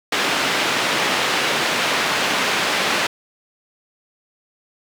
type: band-pass noise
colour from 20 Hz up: white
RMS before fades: -20 dBFS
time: 0.12-3.07 s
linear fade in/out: 5 ms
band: 200 to 3000 Hz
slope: 12 dB/octave
effects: none